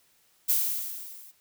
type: noise with level ramp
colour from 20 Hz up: violet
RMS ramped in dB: -22 to -50 dBFS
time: 0.48-1.32 s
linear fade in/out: 20 ms
effects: white hiss -65 dBFS RMS until 1.4 s